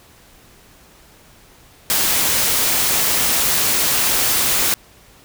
white noise, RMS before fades -17 dBFS, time 1.9-4.74 s, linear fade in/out 0 ms, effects pink hiss -48 dBFS RMS until 5.24 s

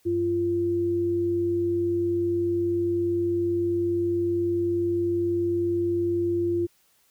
sine tone pair together, 97.57 / 344.7 Hz, G2 / F4, -8 / -23 cents, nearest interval octave + minor seventh, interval 2185 cents, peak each -33 / -22 dBFS, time 0.05-6.67 s, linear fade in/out 20 ms, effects white hiss -64 dBFS RMS until 7.1 s

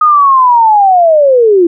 sine linear sweep, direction down, 1251 to 329.6 Hz, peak -3 dBFS, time 0.01-1.67 s, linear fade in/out 5 ms, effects none

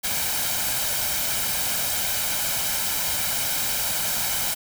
white noise with comb filter, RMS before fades -25 dBFS, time 0.03-4.55 s, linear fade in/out 20 ms, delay 1.3 ms, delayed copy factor +0.55, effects none

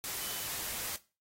sine tone in noise, 3011 Hz, F#7, 30 cents sharp, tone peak -47 dBFS, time 0.21-0.46 s, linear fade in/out 0 ms, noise white, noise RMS -38 dBFS, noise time 0.04-0.96 s, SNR -12 dB, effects noise-tail reverb RT60 0.3 s tail -17 dB re dry + AAC 48 kbps

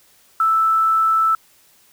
sine tone with quantisation, 1318.5 Hz, E6, in tune, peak -13 dBFS, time 0.4-1.35 s, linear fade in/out 2 ms, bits 7, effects white hiss -54 dBFS RMS until 1.92 s

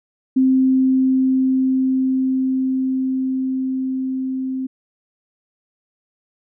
sine tone with level ramp, 261.6 Hz, C4, in tune, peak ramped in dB -11 to -21 dBFS, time 0.36-4.67 s, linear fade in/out 10 ms, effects none

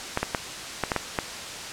clicks, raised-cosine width 0.5 ms, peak -8 dBFS, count 7, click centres 0.174 / 0.23 / 0.348 / 0.837 / 0.918 / 0.963 / 1.188 s, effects white hiss -35 dBFS RMS until 1.72 s + low-pass 7000 Hz 12 dB/octave

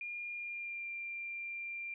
sine tone with pitch glide, 2414 to 2378 Hz, D7 to D7, +47 to +21 cents, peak -39 dBFS, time 0.01-1.94 s, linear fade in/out 2 ms, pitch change -26 cents, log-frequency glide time 0.36-0.89 s, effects none

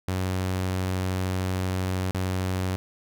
sawtooth tone with dropouts, 93 Hz, F#2, 9 cents sharp, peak -21 dBFS, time 0.08-2.76 s, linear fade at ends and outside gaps 0 ms, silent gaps 2.11-2.147 s, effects none

